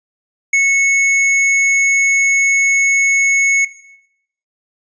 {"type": "tone with hard clipping", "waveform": "sine", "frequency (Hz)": 2201, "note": "C#7", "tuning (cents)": -13, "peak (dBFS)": -11, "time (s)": [0.53, 3.65], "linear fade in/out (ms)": 5, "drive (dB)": 11, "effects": ["noise-tail reverb RT60 0.8 s tail -17 dB re dry", "resampled to 16000 Hz"]}